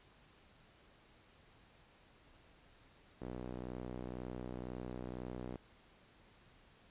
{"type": "tone with band-pass filter", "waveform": "sawtooth", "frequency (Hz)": 62, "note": "B1", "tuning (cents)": 7, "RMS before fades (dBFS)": -45, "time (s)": [3.21, 5.57], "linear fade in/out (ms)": 10, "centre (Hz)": 360, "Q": 0.85, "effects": ["pink hiss -65 dBFS RMS until 6.9 s", "resampled to 8000 Hz"]}